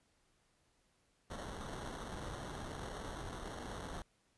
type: noise with sample-and-hold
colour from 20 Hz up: pink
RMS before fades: -45 dBFS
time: 1.3-4.02 s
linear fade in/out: 2 ms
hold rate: 2450 Hz
effects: pink hiss -75 dBFS RMS until 4.37 s + resampled to 24000 Hz